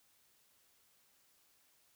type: silence
effects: white hiss -71 dBFS RMS until 1.95 s